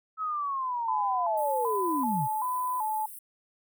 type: linear sweep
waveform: sine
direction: down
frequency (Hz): 1300 to 116.9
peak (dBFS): -28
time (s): 0.17-2.28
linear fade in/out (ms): 50
type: tone with vibrato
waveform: sine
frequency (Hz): 932.3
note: A#5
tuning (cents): 0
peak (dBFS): -27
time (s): 0.88-3.06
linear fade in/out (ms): 5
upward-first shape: square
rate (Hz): 1.3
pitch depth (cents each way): 130
type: high-pass noise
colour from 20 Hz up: white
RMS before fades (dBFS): -44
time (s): 1.37-3.19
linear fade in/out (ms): 5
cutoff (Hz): 8400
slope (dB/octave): 96
effects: none